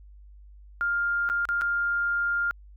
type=tone with dropouts; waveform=sine; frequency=1403 Hz; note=F6; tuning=8 cents sharp; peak=-23 dBFS; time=0.81-2.51 s; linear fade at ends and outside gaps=0 ms; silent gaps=1.29-1.299 / 1.453-1.489 / 1.612-1.618 s; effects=added 50 Hz sine -46 dBFS peak until 2.76 s